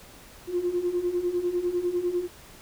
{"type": "beating tone pair", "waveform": "sine", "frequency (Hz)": [347.3, 357.3], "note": ["F4", "F4"], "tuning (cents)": [-10, 40], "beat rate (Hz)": 10, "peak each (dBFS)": [-29, -25], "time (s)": [0.47, 2.28], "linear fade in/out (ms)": 50, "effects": ["tanh soft clip ceiling -17 dBFS", "pink hiss -49 dBFS RMS until 2.61 s"]}